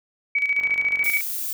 sine tone with tremolo, 2271 Hz, C#7, 41 cents sharp, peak -17 dBFS, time 0.35-1.21 s, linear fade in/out 5 ms, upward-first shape square, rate 14 Hz, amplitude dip 60%
click train, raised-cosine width 0.5 ms, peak -25 dBFS, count 25, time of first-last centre 0.59-1.1 s, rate 47.1 Hz
violet noise, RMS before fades -28 dBFS, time 1.04-1.53 s, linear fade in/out 2 ms
effects none

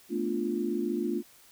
sine chord, B half-diminished seventh, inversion third, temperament equal, 220 / 246.9 / 293.7 / 349.2 Hz, A3 / B3 / D4 / F4, 0 / 0 / 0 / 0 cents, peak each -33 / -35 / -34 / -31 dBFS, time 0.09-1.23 s, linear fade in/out 50 ms, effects white hiss -57 dBFS RMS until 1.51 s

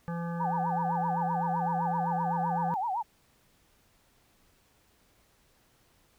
harmonic tone, 170 Hz, F3, 46 cents flat, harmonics 1 / 3 / 5 / 7 / 9 / 10, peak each -32 / -41 / -42 / -45 / -49 / -51 dBFS, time 0.08-2.74 s, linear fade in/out 0 ms
sine tone with vibrato, 845 Hz, G#5, 30 cents sharp, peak -28 dBFS, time 0.39-3.03 s, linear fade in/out 20 ms, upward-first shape sine, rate 7.8 Hz, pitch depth 230 cents each way
effects pink hiss -66 dBFS RMS until 6.18 s

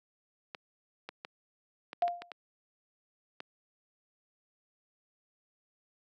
clicks, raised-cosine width 0.3 ms, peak -24 dBFS, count 9, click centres 0.548 / 1.09 / 1.249 / 1.931 / 2.022 / 2.08 / 2.22 / 2.317 / 3.404 s
sine tone with exponential decay, 698.5 Hz, F5, in tune, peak -22 dBFS, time 2.02-2.31 s, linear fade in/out 5 ms, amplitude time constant 61 ms
effects high-pass 300 Hz 12 dB/octave

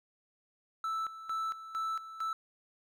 triangle tone with tremolo, 1318 Hz, E6, 1 cent flat, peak -30 dBFS, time 0.84-2.33 s, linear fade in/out 2 ms, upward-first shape square, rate 2.2 Hz, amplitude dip 75%, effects none

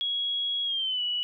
sine tone with pitch glide, 3322 to 2943 Hz, G#7 to F#7, 0 to -10 cents, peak -26 dBFS, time 0.01-1.23 s, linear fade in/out 0 ms, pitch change -210 cents, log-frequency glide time 0.64-1.02 s, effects none

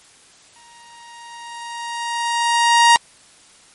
sawtooth tone with exponential growth, 939 Hz, A#5, 12 cents sharp, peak -4 dBFS, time 0.56-2.96 s, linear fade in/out 0 ms, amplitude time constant 520 ms, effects white hiss -49 dBFS RMS until 3.74 s + MP3 48 kbps

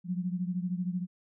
sine beating tone pair, 177.4 / 190.4 Hz, F3 / F#3, +27 / +50 cents, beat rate 13 Hz, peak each -31 / -35 dBFS, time 0.04-1.07 s, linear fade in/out 50 ms, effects none

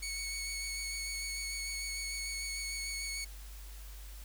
15% pulse tone with vibrato, 2217 Hz, C#7, in tune, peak -30 dBFS, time 0.02-3.25 s, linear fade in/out 10 ms, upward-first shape sine, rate 6.7 Hz, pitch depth 15 cents each way, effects added 50 Hz sine -45 dBFS peak until 4.24 s + white hiss -55 dBFS RMS until 4.24 s

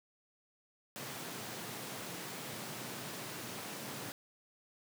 pink high-pass noise, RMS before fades -44 dBFS, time 0.96-4.12 s, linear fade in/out 0 ms, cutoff 110 Hz, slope 48 dB/octave, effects none

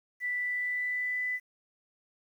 sine tone with pitch glide, 1975.5 to 1996.1 Hz, B6 to B6, 0 to +18 cents, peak -29 dBFS, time 0.2-1.4 s, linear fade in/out 50 ms, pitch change +18 cents, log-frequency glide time 0.37-1.26 s, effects 10-bit

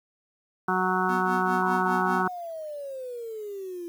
harmonic tone, 185 Hz, F#3, in tune, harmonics 1 / 2 / 4 / 5 / 6 / 7 / 8, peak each -30 / -30 / -30 / -30 / -30 / -30 / -30 dBFS, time 0.68-2.28 s, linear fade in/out 5 ms
square tone with tremolo, 246.9 Hz, B3, in tune, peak -31 dBFS, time 1.09-2.27 s, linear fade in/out 0 ms, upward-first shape triangle, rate 5 Hz, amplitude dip 100%
sine exponential sweep, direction down, 1014 to 338.9 Hz, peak -33 dBFS, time 1.62-3.88 s, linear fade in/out 0 ms
effects 9-bit

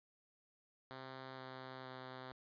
5% pulse tone with pitch steps, 131.4 / 130.34 / 129.29 Hz, C3 / C3 / C3, +8 / -6 / -20 cents, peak -37 dBFS, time 0.91-2.32 s, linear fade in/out 0 ms, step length 470 ms, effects resampled to 11025 Hz

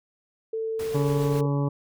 sine tone, 445.3 Hz, A4, 21 cents sharp, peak -26 dBFS, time 0.53-1.46 s, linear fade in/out 5 ms
pink noise with tremolo, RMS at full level -39 dBFS, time 0.79-1.41 s, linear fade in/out 5 ms, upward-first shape sine, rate 7.3 Hz, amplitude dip 25%
harmonic tone, 141.8 Hz, C#3, 40 cents sharp, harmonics 1 / 2 / 3 / 4 / 6 / 7 / 8, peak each -23 / -29 / -33 / -35 / -39 / -40 / -41 dBFS, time 0.94-1.69 s, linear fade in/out 10 ms
effects none

